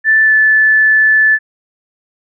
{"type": "tone with pitch glide", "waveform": "sine", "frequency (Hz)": [1760, 1742.8], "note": ["A6", "A6"], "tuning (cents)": [0, -17], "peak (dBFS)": -6, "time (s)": [0.04, 1.39], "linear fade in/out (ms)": 50, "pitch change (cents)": -17, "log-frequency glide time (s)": [0.23, 0.33], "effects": []}